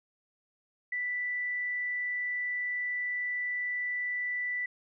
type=tone; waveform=sine; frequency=1975.5 Hz; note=B6; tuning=in tune; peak=-30 dBFS; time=0.92-4.66 s; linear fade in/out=5 ms; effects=none